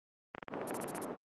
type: clicks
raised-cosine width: 0.5 ms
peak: -25 dBFS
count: 12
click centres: 0.349 / 0.382 / 0.428 / 0.483 / 0.539 / 0.615 / 0.709 / 0.744 / 0.801 / 0.843 / 0.948 / 0.982 s
type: band-pass noise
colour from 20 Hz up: pink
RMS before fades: -41 dBFS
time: 0.49-1.17 s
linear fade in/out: 50 ms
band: 230 to 860 Hz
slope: 12 dB/octave
type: noise bursts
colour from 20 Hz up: violet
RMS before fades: -40 dBFS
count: 6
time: 0.67-1.05 s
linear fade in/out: 5 ms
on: 35 ms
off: 34 ms
effects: high-pass 150 Hz 12 dB/octave + Opus 32 kbps